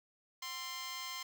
10% pulse tone with amplitude modulation, 1046.5 Hz, C6, in tune, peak -29 dBFS, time 0.42-1.23 s, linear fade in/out 5 ms, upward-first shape sine, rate 298 Hz, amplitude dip 65%, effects none

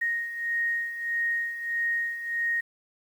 sine beating tone pair, 1864.7 / 1866.3 Hz, A#6 / A#6, 0 / +2 cents, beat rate 1.6 Hz, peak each -33 / -27 dBFS, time 0.01-2.61 s, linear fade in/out 10 ms, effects 9-bit

